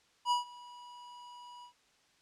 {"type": "tone with ADSR envelope", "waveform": "square", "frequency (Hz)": 973, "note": "B5", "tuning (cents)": -26, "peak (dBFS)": -26, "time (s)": [0.25, 1.73], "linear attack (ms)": 61, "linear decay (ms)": 130, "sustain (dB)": -23, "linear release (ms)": 94, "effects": ["white hiss -68 dBFS RMS until 2.21 s", "low-pass 6000 Hz 12 dB/octave"]}